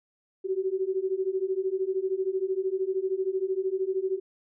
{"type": "beating tone pair", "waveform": "sine", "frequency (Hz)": [372.3, 385.3], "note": ["F#4", "G4"], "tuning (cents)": [11, -30], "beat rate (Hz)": 13, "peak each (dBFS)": [-29, -28], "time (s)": [0.44, 4.2], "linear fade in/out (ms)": 20, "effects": []}